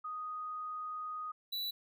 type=tone pair in turn; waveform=sine / square; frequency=1244.5 / 3951 Hz; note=D#6 / B7; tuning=0 / 0 cents; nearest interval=octave + minor sixth; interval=2000 cents; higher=second; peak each=-38 / -36 dBFS; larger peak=second; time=0.04-1.32 / 1.52-1.71 s; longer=first; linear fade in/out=10 ms; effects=none